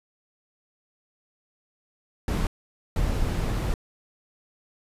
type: noise bursts at uneven times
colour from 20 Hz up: brown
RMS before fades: -25 dBFS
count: 2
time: 2.28-2.47 / 2.96-3.74 s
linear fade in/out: 2 ms
effects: resampled to 32000 Hz